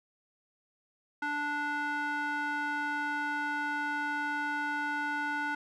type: tone with band-pass filter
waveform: square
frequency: 293.2 Hz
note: D4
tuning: 3 cents flat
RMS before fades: -33 dBFS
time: 1.22-5.55 s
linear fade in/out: 5 ms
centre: 1300 Hz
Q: 3.2
effects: none